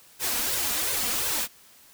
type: noise with flanger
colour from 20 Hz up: white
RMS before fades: -27 dBFS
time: 0.19-1.48 s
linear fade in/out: 50 ms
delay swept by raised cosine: 1.9 to 4.2 ms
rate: 2.8 Hz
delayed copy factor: +1
effects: white hiss -54 dBFS RMS until 1.93 s